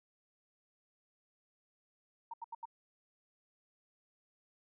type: tone bursts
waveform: sine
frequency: 924 Hz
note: A#5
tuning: 16 cents flat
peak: -40 dBFS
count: 4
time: 2.31-2.655 s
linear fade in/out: 5 ms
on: 27 ms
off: 79 ms
effects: none